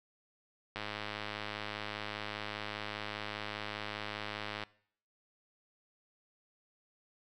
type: click train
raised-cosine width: 0.3 ms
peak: -22 dBFS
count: 408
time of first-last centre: 0.76-4.636 s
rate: 105 Hz
effects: noise-tail reverb RT60 0.6 s tail -22 dB re dry